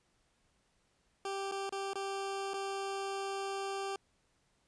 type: tone with dropouts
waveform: 20% pulse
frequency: 392 Hz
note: G4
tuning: in tune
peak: -31 dBFS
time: 1.25-3.96 s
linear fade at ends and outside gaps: 2 ms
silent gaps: 1.514-1.52 / 1.694-1.724 / 1.934-1.955 / 2.535-2.54 s
effects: pink hiss -74 dBFS RMS until 4.67 s + resampled to 22050 Hz